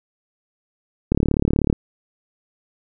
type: click train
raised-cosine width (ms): 3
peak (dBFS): -4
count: 23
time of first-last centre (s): 1.12-1.728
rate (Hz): 36.2
effects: none